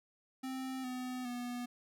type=tone with pitch steps; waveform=square; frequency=261.6 / 252.7 / 244.1 Hz; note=C4 / B3 / B3; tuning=0 / +40 / -20 cents; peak=-39 dBFS; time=0.43-1.66 s; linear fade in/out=10 ms; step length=410 ms; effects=none